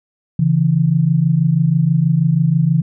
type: tone pair together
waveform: sine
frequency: 138.59 / 164.81 Hz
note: C#3 / E3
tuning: 0 / 0 cents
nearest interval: minor third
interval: 300 cents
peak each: -15 / -13 dBFS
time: 0.39-2.82 s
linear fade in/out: 5 ms
effects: none